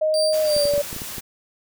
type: tone with pitch glide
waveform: sine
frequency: 622.3 to 577.3 Hz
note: D#5 to D5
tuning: 0 to -30 cents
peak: -17 dBFS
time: 0.01-0.82 s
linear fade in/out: 10 ms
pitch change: -130 cents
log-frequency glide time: 0.42-0.63 s
type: tone with tremolo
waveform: 35% pulse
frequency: 4688 Hz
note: D8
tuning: 4 cents flat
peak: -21 dBFS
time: 0.14-0.77 s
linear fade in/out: 0 ms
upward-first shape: sine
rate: 2.8 Hz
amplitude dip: 90%
type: noise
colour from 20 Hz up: white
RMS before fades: -33 dBFS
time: 0.32-1.21 s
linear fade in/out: 20 ms
type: clicks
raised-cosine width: 3 ms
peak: -21 dBFS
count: 8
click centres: 0.565 / 0.654 / 0.737 / 0.779 / 0.929 / 0.964 / 1.019 / 1.182 s
effects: none